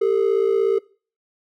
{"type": "ring-modulated tone", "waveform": "triangle", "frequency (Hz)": 422.4, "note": "G#4", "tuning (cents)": 29, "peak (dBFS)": -10, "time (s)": [0.01, 0.79], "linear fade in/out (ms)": 10, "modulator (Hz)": 28.4, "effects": ["noise-tail reverb RT60 0.4 s tail -23 dB re dry", "tanh soft clip ceiling -9 dBFS"]}